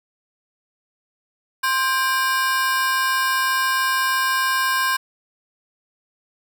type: ring-modulated tone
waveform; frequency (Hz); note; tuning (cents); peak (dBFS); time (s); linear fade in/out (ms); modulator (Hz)
40% pulse; 1318.5; E6; 0; -14; 1.63-4.97; 10; 273
effects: none